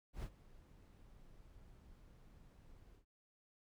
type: noise with ADSR envelope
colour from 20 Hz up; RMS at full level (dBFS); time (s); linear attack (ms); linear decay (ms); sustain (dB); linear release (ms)
brown; -42; 0.13-3.05; 98; 64; -19; 100
effects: none